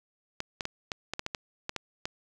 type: clicks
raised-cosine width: 0.2 ms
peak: -15 dBFS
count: 11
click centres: 0.404 / 0.608 / 0.654 / 0.918 / 1.136 / 1.194 / 1.264 / 1.348 / 1.694 / 1.763 / 2.055 s
effects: none